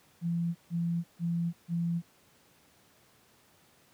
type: tone bursts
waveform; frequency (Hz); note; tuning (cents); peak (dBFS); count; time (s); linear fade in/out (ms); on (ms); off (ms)
sine; 169.8; F3; -48; -27; 4; 0.21-2.02; 50; 340; 150
effects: pink hiss -63 dBFS RMS until 3.93 s + high-pass 100 Hz 12 dB/octave